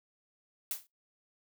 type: noise with exponential decay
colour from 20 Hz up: blue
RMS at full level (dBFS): -31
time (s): 0.71-0.87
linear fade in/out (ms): 1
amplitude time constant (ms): 34
effects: noise-tail reverb RT60 0.2 s tail -25 dB re dry